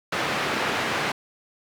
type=band-pass noise; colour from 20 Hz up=white; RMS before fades=-26 dBFS; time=0.12-1.12 s; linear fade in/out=5 ms; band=130 to 2100 Hz; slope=12 dB/octave; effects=none